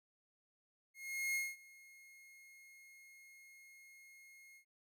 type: tone with ADSR envelope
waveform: 45% pulse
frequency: 2150 Hz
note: C7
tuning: 47 cents sharp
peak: -34 dBFS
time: 0.94-4.65 s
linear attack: 410 ms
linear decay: 210 ms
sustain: -24 dB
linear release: 88 ms
effects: none